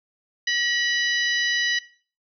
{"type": "harmonic tone with a mistuned harmonic", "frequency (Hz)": 987.8, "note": "B5", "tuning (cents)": 0, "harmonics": [2, 3, 4, 5, 6], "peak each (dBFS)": [-23, -27, -29, -31, -33], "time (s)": [0.47, 1.79], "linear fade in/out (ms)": 5, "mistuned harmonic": 2, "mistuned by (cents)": -54, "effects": ["noise-tail reverb RT60 0.4 s tail -18 dB re dry"]}